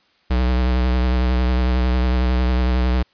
square tone with vibrato, 62.4 Hz, B1, 19 cents sharp, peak -16 dBFS, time 0.3-3.03 s, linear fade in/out 10 ms, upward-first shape triangle, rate 11 Hz, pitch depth 45 cents each way, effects white hiss -59 dBFS RMS until 3.13 s + resampled to 11025 Hz

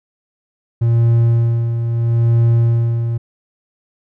triangle tone with tremolo, 116.54 Hz, A#2, in tune, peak -7 dBFS, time 0.81-3.18 s, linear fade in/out 10 ms, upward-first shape sine, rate 0.76 Hz, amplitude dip 55%, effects none

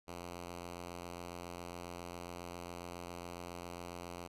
5% pulse tone, 87.31 Hz, F2, in tune, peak -33 dBFS, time 0.07-4.28 s, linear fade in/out 20 ms, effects resampled to 32000 Hz

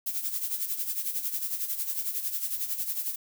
violet noise with tremolo, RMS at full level -29 dBFS, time 0.06-3.16 s, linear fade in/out 10 ms, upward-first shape sine, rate 11 Hz, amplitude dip 65%, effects none

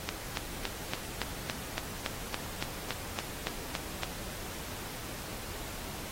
click train, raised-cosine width 0.2 ms, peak -13 dBFS, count 15, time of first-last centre 0.09-4.034 s, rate 3.55 Hz, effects pink hiss -42 dBFS RMS until 6.11 s + AAC 48 kbps

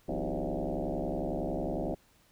sine tone with frequency modulation, 167.6 Hz, E3, 29 cents sharp, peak -30 dBFS, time 0.08-1.95 s, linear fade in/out 10 ms, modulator 71 Hz, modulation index 7.5, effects pink hiss -65 dBFS RMS until 2.31 s

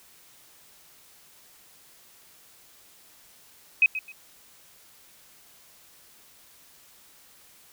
sine tone with echo, 2530 Hz, D#7, 28 cents sharp, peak -14 dBFS, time 3.82-3.86 s, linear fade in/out 2 ms, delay 130 ms, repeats 2, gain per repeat -13 dB, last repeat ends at 4.12 s, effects white hiss -55 dBFS RMS until 7.72 s

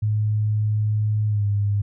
sine tone with pitch glide, 106.6 to 101.96 Hz, G#2 to G#2, +46 to -31 cents, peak -18 dBFS, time 0.02-1.82 s, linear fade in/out 10 ms, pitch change -77 cents, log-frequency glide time 1.27-1.45 s, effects none

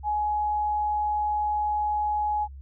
sine tone, 840 Hz, G#5, 19 cents sharp, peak -23 dBFS, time 0.03-2.48 s, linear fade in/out 50 ms, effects added 68 Hz sine -39 dBFS peak until 2.61 s

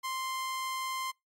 sawtooth tone, 1046.5 Hz, C6, in tune, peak -29 dBFS, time 0.03-1.12 s, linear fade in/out 20 ms, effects noise-tail reverb RT60 0.2 s tail -26 dB re dry + MP3 64 kbps

